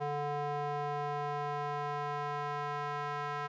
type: tone with band-pass filter sweep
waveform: square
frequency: 145.9 Hz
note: D3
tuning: 11 cents flat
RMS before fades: -36 dBFS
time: 0-3.48 s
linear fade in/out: 20 ms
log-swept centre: 720 to 1200 Hz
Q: 1.7
effects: resampled to 16000 Hz